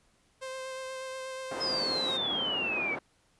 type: tone with vibrato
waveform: sawtooth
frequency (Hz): 523.3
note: C5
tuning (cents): 0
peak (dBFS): -33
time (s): 0.41-2.18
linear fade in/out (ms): 20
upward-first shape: sine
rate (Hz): 8.3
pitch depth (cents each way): 13
type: band-pass noise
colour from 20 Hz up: pink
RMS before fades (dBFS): -38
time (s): 1.51-2.99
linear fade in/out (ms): 5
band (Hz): 270 to 1200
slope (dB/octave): 12
type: exponential sweep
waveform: sine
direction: down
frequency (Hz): 5190 to 2237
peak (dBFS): -29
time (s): 1.6-2.96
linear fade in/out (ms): 20
effects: pink hiss -68 dBFS RMS until 3.39 s + resampled to 24000 Hz